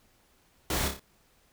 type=noise with echo; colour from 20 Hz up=pink; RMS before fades=-30 dBFS; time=0.7-0.88 s; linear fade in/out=2 ms; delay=29 ms; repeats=4; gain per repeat=-5 dB; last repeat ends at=0.996 s; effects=pink hiss -65 dBFS RMS until 1.52 s